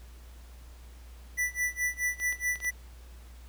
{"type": "tone with tremolo", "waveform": "square", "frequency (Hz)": 1975.5, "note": "B6", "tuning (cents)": 0, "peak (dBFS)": -26, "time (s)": [1.37, 2.71], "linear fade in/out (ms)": 20, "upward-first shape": "sine", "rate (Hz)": 4.7, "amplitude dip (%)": 95}
{"type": "clicks", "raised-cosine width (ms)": 0.2, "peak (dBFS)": -28, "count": 5, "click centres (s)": [2.2, 2.326, 2.557, 2.603, 2.647]}
{"effects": ["added 60 Hz sine -46 dBFS peak until 3.48 s", "pink hiss -58 dBFS RMS until 3.48 s"]}